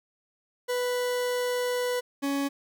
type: tone pair in turn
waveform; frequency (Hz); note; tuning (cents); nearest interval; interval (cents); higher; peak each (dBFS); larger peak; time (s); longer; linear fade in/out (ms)
40% pulse; 493.9 / 279.1; B4 / C#4; 0 / +12; minor seventh; 988; first; -25 / -25; neither; 0.68-2.01 / 2.22-2.49; first; 20
effects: 11-bit